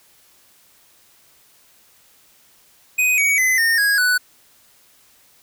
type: tone with pitch steps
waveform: square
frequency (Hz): 2500 / 2253 / 2031 / 1830.1 / 1649.4 / 1486.5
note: D#7 / C#7 / B6 / A#6 / G#6 / F#6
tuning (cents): +8 / +28 / +48 / -32 / -12 / +8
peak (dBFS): -15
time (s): 2.98-4.18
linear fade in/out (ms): 10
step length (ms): 200
effects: white hiss -54 dBFS RMS until 5.42 s